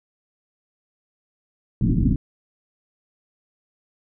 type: low-pass noise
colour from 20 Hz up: white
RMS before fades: -19 dBFS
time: 1.81-2.16 s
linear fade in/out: 2 ms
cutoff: 280 Hz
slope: 48 dB/octave
effects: none